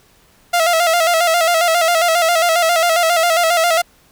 sawtooth tone with vibrato, 674 Hz, E5, 38 cents sharp, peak -8 dBFS, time 0.53-3.82 s, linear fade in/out 10 ms, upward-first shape square, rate 7.4 Hz, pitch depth 63 cents each way, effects pink hiss -52 dBFS RMS until 4.11 s

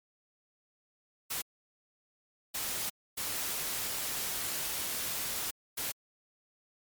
white noise bursts at uneven times, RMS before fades -35 dBFS, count 4, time 1.3-1.42 / 2.54-2.9 / 3.17-5.51 / 5.77-5.92 s, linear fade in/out 10 ms, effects MP3 96 kbps

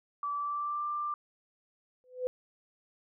sine tone with pitch glide, 1156 to 1185.1 Hz, D6 to D6, -28 to +15 cents, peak -31 dBFS, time 0.23-1.14 s, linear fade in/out 2 ms, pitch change +43 cents, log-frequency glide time 0.33-0.86 s
sine tone with exponential growth, 504 Hz, B4, 35 cents sharp, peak -25 dBFS, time 2.04-2.27 s, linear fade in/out 0 ms, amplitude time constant 49 ms
effects none

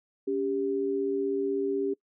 sine tone pair together, 280.1 / 396.1 Hz, C#4 / G4, +18 / +18 cents, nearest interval tritone, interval 600 cents, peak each -31 / -27 dBFS, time 0.27-1.94 s, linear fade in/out 10 ms, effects noise-tail reverb RT60 0.1 s tail -23 dB re dry

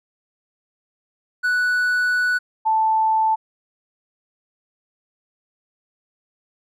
triangle / sine tone pair in turn, 1480 / 880 Hz, F#6 / A5, 0 / 0 cents, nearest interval major sixth, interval 900 cents, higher first, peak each -15 dBFS, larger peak neither, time 1.43-2.39 / 2.65-3.36 s, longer first, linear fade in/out 20 ms, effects none

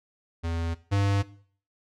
square tone pair in turn, 83.4 / 99.75 Hz, E2 / G2, +21 / +31 cents, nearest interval minor third, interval 310 cents, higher second, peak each -28 / -22 dBFS, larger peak second, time 0.43-0.75 / 0.91-1.23 s, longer neither, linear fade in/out 20 ms, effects noise-tail reverb RT60 0.5 s tail -18 dB re dry + low-pass 6000 Hz 12 dB/octave

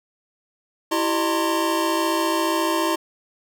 square tone cluster, 331.7 / 386.2 / 607 / 913 / 1061 Hz, E4 / G4 / D#5 / A#5 / C6, +11 / -26 / -43 / -36 / +24 cents, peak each -24 / -30 / -28 / -28 / -27 dBFS, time 0.91-2.96 s, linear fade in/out 10 ms, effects none

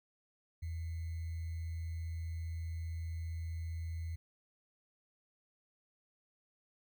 sine tone with sample-and-hold, 82.41 Hz, E2, in tune, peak -37 dBFS, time 0.62-4.16 s, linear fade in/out 10 ms, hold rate 2100 Hz, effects none

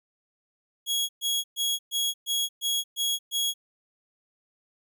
sawtooth tone bursts, 3322 Hz, G#7, in tune, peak -21 dBFS, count 8, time 0.86-3.54 s, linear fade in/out 50 ms, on 230 ms, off 120 ms, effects none

